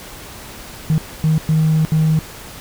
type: tone bursts at uneven times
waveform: triangle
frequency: 157.4 Hz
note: D#3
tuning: 20 cents sharp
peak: -8 dBFS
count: 4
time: 0.9-0.98 / 1.24-1.38 / 1.49-1.85 / 1.92-2.19 s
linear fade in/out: 0 ms
effects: tanh soft clip ceiling -8 dBFS + pink hiss -35 dBFS RMS until 2.6 s